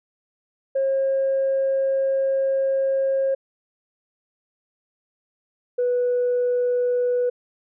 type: tone pair in turn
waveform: sine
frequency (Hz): 539 / 491.7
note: C#5 / B4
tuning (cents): -49 / -8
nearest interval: major second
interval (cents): 159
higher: first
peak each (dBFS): -17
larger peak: neither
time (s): 0.75-3.35 / 5.78-7.3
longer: first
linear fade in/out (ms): 10
effects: tanh soft clip ceiling -15 dBFS